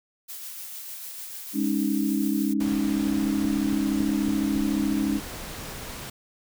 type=noise with tremolo; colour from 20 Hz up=blue; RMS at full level=-37 dBFS; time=0.28-2.54 s; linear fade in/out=20 ms; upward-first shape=sine; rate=6.7 Hz; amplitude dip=25%
type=chord; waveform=sine; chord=Ab suspended fourth; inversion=none; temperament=equal; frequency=207.7 / 277.2 / 311.1 Hz; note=Ab3 / Db4 / Eb4; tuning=0 / 0 / 0 cents; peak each=-26 / -26 / -27 dBFS; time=1.53-5.21 s; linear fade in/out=50 ms
type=noise; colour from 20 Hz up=pink; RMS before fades=-37 dBFS; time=2.6-6.1 s; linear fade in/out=5 ms
type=click train; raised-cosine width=3 ms; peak=-22 dBFS; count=5; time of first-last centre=3.45-4.561 s; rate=3.6 Hz
effects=none